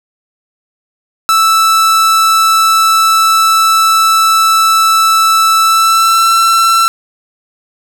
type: tone with pitch glide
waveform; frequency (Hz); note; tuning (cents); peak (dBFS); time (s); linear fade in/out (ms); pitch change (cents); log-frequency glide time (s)
45% pulse; 1318.5 to 1340.8; E6 to E6; 0 to +29; -6; 1.29-6.88; 0; +29; 5.61-6.32
effects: none